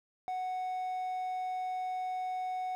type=tone with quantisation; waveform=triangle; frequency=740 Hz; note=F#5; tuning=in tune; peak=-31 dBFS; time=0.28-2.75 s; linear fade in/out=0 ms; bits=10; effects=none